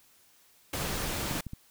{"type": "noise", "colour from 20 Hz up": "pink", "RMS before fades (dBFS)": -33, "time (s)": [0.73, 1.41], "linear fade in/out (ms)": 5}
{"type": "clicks", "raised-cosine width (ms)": 5, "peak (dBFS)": [-25, -25, -26], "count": 3, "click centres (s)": [1.313, 1.467, 1.534]}
{"effects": ["white hiss -62 dBFS RMS until 1.7 s"]}